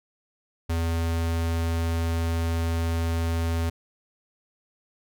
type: tone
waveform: square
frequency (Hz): 83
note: E2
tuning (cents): +12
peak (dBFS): -24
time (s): 0.69-3.7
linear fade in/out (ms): 10
effects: none